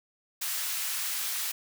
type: high-pass noise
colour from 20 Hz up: white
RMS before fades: -32 dBFS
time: 0.41-1.52 s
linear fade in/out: 10 ms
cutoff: 1200 Hz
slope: 12 dB/octave
effects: none